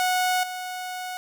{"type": "tone with level steps", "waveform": "sawtooth", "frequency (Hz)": 734, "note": "F#5", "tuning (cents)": -14, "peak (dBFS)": [-17, -27], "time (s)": [0, 1.17], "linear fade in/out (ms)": 0, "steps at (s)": 0.43, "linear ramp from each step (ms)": 5, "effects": []}